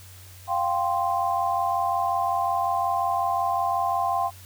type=chord; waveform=sine; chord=F suspended second; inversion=none; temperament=equal; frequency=698.5 / 784 / 1046.5 Hz; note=F5 / G5 / C6; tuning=0 / 0 / 0 cents; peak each=-26 dBFS; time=0.47-4.31 s; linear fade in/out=50 ms; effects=added 92 Hz sine -45 dBFS peak until 4.45 s + white hiss -49 dBFS RMS until 4.45 s